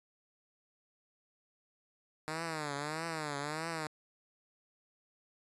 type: tone with vibrato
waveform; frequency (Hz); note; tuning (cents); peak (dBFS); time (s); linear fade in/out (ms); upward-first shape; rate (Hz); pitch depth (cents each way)
5% pulse; 153.5; D#3; -23; -25; 2.28-3.87; 0; triangle; 1.6; 160
effects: resampled to 24000 Hz